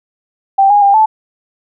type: tone with pitch steps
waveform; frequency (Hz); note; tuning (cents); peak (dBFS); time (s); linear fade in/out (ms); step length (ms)
sine; 783 / 822 / 799 / 872; G5 / G#5 / G5 / A5; -2 / -18 / +33 / -16; -5; 0.58-1.06; 10; 120
effects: none